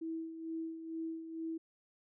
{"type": "tone with tremolo", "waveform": "sine", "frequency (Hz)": 325.3, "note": "E4", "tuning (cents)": -23, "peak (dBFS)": -36, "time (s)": [0.01, 1.58], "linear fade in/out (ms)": 10, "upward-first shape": "sine", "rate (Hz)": 2.2, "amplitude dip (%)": 60, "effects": []}